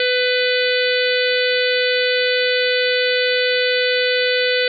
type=harmonic tone with a mistuned harmonic; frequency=499.5 Hz; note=B4; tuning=20 cents sharp; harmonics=1 / 3 / 4 / 5 / 6 / 7 / 8 / 9; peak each=-18 / -23 / -24 / -25 / -26 / -26 / -27 / -28 dBFS; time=0-4.68 s; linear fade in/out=2 ms; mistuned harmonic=5; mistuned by=-18 cents; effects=none